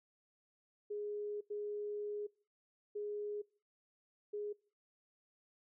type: tone bursts at uneven times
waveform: sine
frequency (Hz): 415.3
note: G#4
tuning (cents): 0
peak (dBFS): -38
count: 4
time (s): 0.9-1.41 / 1.5-2.27 / 2.95-3.42 / 4.33-4.53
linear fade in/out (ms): 10
effects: noise-tail reverb RT60 0.5 s tail -25 dB re dry